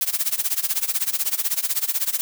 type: noise with tremolo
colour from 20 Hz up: blue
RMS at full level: -20 dBFS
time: 0.01-2.21 s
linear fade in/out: 0 ms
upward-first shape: sine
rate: 16 Hz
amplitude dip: 90%
effects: none